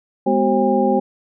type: tone cluster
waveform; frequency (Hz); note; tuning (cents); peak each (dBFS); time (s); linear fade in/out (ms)
sine; 206.6 / 248.7 / 378.7 / 534 / 805; G#3 / B3 / F#4 / C5 / G5; -9 / +12 / +40 / +35 / +46; -20; 0.26-1; 10
effects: none